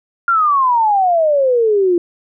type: exponential sweep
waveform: sine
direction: down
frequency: 1408 to 340 Hz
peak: -10 dBFS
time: 0.28-1.98 s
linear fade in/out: 2 ms
effects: none